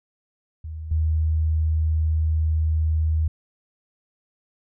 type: tone with level steps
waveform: sine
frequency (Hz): 78.9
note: D#2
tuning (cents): +25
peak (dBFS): -30 / -18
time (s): 0.64-3.28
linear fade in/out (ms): 5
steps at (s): 0.91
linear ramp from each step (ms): 5
effects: none